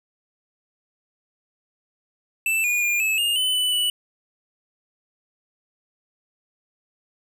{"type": "tone with pitch steps", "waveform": "square", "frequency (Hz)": [2650, 2441, 2412, 2599, 2830, 3018, 2988, 2960], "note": ["E7", "D#7", "D7", "E7", "F7", "F#7", "F#7", "F#7"], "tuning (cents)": [9, -34, 46, -25, 22, 34, 16, 0], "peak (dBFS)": -20, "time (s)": [2.46, 3.9], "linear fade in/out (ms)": 2, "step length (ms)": 180, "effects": []}